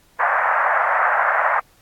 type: band-pass noise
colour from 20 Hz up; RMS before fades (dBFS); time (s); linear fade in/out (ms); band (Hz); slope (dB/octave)
white; -18; 0.19-1.6; 10; 610 to 1800; 48
effects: pink hiss -56 dBFS RMS until 1.81 s + AAC 64 kbps